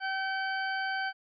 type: harmonic tone with a mistuned harmonic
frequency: 770 Hz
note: G5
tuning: 31 cents flat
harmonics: 1 / 2 / 3 / 4 / 6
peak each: -34 / -32 / -44 / -43 / -44 dBFS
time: 0-1.13 s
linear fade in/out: 50 ms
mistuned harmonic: 3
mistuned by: -16 cents
effects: none